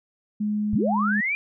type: tone with pitch glide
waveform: sine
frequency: 210 to 207.7 Hz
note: G#3 to G#3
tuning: +19 to 0 cents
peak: -22 dBFS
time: 0.4-1.21 s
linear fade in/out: 10 ms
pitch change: -19 cents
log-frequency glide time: 0.89-0.96 s
type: linear sweep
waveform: sine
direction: up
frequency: 66.1 to 2421 Hz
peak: -22 dBFS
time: 0.73-1.35 s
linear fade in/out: 0 ms
effects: none